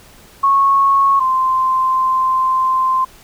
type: tone pair in turn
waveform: sine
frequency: 1100 / 1041.8 Hz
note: C#6 / C6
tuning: -14 / -8 cents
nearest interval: minor second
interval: 94 cents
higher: first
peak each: -9 / -12 dBFS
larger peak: first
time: 0.43-1.2 / 1.2-3.05 s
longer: second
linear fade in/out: 10 ms
effects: pink hiss -44 dBFS RMS until 3.23 s